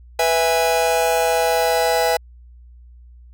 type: chord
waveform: 45% pulse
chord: E major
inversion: second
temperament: just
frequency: 494.4 / 659.3 / 824.1 Hz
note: B4 / E5 / G#5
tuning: +2 / 0 / -14 cents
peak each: -20 dBFS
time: 0.19-2.17 s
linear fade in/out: 5 ms
effects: added 60 Hz sine -41 dBFS peak until 3.33 s